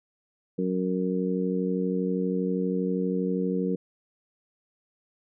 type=harmonic tone; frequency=92.5 Hz; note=F#2; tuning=in tune; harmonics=2 / 3 / 4 / 5; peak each=-27 / -31 / -33 / -30 dBFS; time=0.58-3.76 s; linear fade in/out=10 ms; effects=none